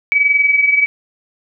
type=tone pair together; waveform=sine; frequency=2279 / 2300 Hz; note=C#7 / D7; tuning=+47 / -37 cents; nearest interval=unison; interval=16 cents; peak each=-11 / -17 dBFS; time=0.12-0.86 s; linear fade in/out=0 ms; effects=none